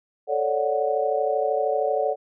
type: chord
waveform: sine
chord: D major seventh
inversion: second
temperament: equal with one note detuned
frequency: 440 / 554.4 / 587.3 / 737.9 Hz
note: A4 / C#5 / D5 / F#5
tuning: 0 / 0 / 0 / -5 cents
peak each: -26 dBFS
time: 0.27-2.16 s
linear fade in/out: 50 ms
effects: none